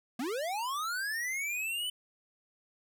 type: linear sweep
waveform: square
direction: up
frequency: 220.4 to 3029 Hz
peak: -33 dBFS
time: 0.19-1.9 s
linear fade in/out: 5 ms
effects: none